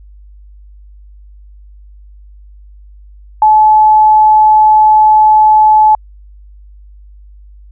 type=tone; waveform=sine; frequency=860 Hz; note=A5; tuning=40 cents flat; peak=-3 dBFS; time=3.42-5.95 s; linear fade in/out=2 ms; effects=added 50 Hz sine -34 dBFS peak until 7.71 s